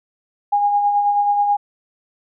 sine tone with tremolo, 818 Hz, G#5, 26 cents flat, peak -12 dBFS, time 0.52-1.57 s, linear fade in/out 10 ms, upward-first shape sine, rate 9.3 Hz, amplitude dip 40%, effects none

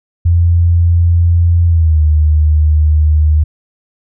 sine tone with pitch glide, 85.5 to 76.61 Hz, F2 to D#2, -36 to -26 cents, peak -6 dBFS, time 0.25-3.44 s, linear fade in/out 10 ms, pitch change -190 cents, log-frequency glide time 1.66-2.02 s, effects none

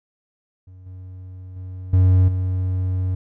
triangle tone with level steps, 92.5 Hz, F#2, in tune, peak -38 / -32 / -28 / -9 / -17 dBFS, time 0.67-3.15 s, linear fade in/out 5 ms, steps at 0.86 / 1.56 / 1.93 / 2.28 s, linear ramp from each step 5 ms, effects none

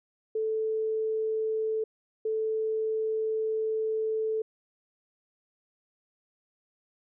sine tone bursts at uneven times, 438.8 Hz, A4, 5 cents flat, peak -26 dBFS, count 2, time 0.35-1.84 / 2.25-4.42 s, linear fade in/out 5 ms, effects none

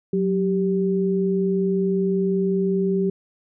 sine tone pair together, 185 / 390.3 Hz, F#3 / G4, 0 / -8 cents, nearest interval octave + minor second, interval 1292 cents, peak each -21 dBFS, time 0.13-3.1 s, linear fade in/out 5 ms, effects none

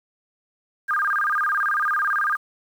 sine tone with vibrato, 1396.9 Hz, F6, in tune, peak -19 dBFS, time 0.88-2.37 s, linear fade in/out 20 ms, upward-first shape square, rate 18 Hz, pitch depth 240 cents each way, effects 8-bit

